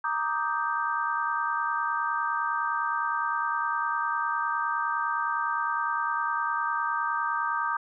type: chord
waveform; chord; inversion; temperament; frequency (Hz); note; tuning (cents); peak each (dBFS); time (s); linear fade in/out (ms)
sine; Eb major seventh; second; equal; 932.3 / 1174.7 / 1244.5 / 1568; Bb5 / D6 / Eb6 / G6; 0 / 0 / 0 / 0; -31; 0.04-7.77; 5
effects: none

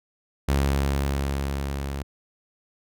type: tone with level ramp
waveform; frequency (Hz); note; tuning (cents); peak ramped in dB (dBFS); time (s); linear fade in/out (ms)
sawtooth; 69.3; C#2; 0; -15 to -25; 0.48-2.03; 10
effects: none

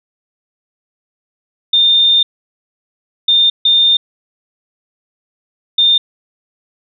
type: tone bursts at uneven times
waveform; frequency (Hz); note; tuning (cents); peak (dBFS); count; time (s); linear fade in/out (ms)
sine; 3621; A7; +49; -7; 4; 1.73-2.23 / 3.28-3.5 / 3.65-3.97 / 5.78-5.98; 5
effects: none

